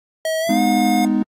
square tone with pitch glide, 640 to 718.4 Hz, D#5 to F5, +49 to +49 cents, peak -19 dBFS, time 0.25-1.05 s, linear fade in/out 2 ms, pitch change +200 cents, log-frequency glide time 0.4-0.6 s
triangle chord, G# minor, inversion none, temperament equal with one note detuned, 207.7 / 250.4 / 311.1 Hz, G#3 / B3 / D#4, 0 / +24 / 0 cents, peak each -17 / -17 / -18 dBFS, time 0.49-1.23 s, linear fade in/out 5 ms
effects AAC 48 kbps

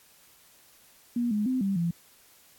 sine tone with pitch steps, 239.5 / 209.6 / 257.3 / 196 / 170.1 Hz, A#3 / G#3 / C4 / G3 / F3, +47 / +16 / -29 / 0 / -45 cents, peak -24 dBFS, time 1.16-1.91 s, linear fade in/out 5 ms, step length 150 ms, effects white hiss -58 dBFS RMS until 2.58 s + AAC 64 kbps

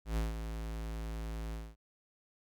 square tone with ADSR envelope, 55 Hz, A1, in tune, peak -30 dBFS, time 0.05-1.76 s, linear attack 120 ms, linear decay 160 ms, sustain -8 dB, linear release 230 ms, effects none

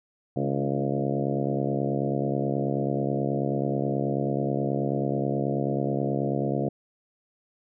harmonic tone with a mistuned harmonic, 69.3 Hz, C#2, in tune, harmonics 2 / 3 / 4 / 5 / 6 / 7 / 8 / 9 / 10, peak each -29 / -31 / -32 / -33 / -34 / -34 / -35 / -36 / -36 dBFS, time 0.36-6.69 s, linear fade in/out 5 ms, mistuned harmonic 4, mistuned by +34 cents, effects none

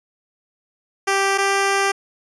10% pulse tone pair in turn, 392 / 394.1 Hz, G4 / G4, 0 / +9 cents, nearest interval unison, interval 9 cents, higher second, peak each -8 dBFS, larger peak neither, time 1.07-1.38 / 1.38-1.92 s, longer second, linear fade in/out 10 ms, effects resampled to 22050 Hz

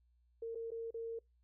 sine tone with dropouts, 457.5 Hz, A#4, 32 cents flat, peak -39 dBFS, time 0.42-1.19 s, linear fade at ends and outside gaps 5 ms, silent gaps 0.549-0.554 / 0.706-0.716 / 0.907-0.942 s, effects noise-tail reverb RT60 0.2 s tail -26 dB re dry + added 60 Hz sine -69 dBFS peak until 1.43 s

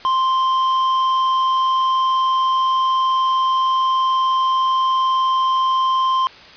triangle tone with tanh clipping, 1046.5 Hz, C6, in tune, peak -16 dBFS, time 0.05-6.27 s, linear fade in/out 0 ms, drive 12 dB, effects white hiss -41 dBFS RMS until 6.56 s + resampled to 11025 Hz

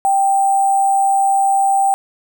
sine tone with sample-and-hold, 784 Hz, G5, in tune, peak -11 dBFS, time 0.05-1.94 s, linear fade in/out 0 ms, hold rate 8820 Hz, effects none

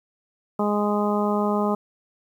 harmonic tone, 207.3 Hz, G#3, 3 cents flat, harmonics 1 / 2 / 3 / 4 / 5 / 6, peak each -23 / -26 / -28 / -29 / -30 / -31 dBFS, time 0.59-1.75 s, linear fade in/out 5 ms, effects 9-bit

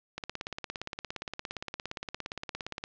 click train, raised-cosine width 0.2 ms, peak -18 dBFS, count 47, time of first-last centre 0.18-2.839 s, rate 17.3 Hz, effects low-pass 5000 Hz 12 dB/octave

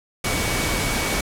sine tone in noise, 2254 Hz, C#7, 28 cents sharp, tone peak -30 dBFS, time 0.24-1.21 s, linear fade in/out 5 ms, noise pink, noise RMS -23 dBFS, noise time 0.24-1.21 s, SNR -10 dB, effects low-pass 12000 Hz 12 dB/octave

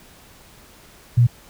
sine tone, 120.2 Hz, B2, 46 cents flat, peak -10 dBFS, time 1.17-1.27 s, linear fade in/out 10 ms, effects pink hiss -48 dBFS RMS until 1.49 s

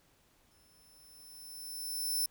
10% pulse tone with exponential growth, 5320 Hz, E8, 15 cents sharp, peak -23 dBFS, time 0.51-2.26 s, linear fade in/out 5 ms, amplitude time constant 380 ms, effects pink hiss -68 dBFS RMS until 2.3 s

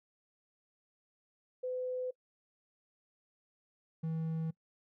sine / triangle tone pair in turn, 506 / 161.37 Hz, B4 / E3, +42 / -37 cents, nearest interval octave + minor sixth, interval 1979 cents, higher first, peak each -34 / -31 dBFS, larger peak second, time 1.63-2.11 / 4.03-4.51 s, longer neither, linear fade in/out 10 ms, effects noise-tail reverb RT60 0.1 s tail -23 dB re dry

